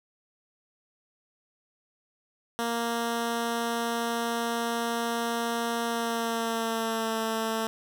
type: tone with pitch glide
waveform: 10% pulse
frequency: 233.1 to 223.2 Hz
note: A#3 to A3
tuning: 0 to +25 cents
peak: -19 dBFS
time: 2.59-7.67 s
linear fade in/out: 0 ms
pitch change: -75 cents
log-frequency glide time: 5.86-7.18 s
effects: none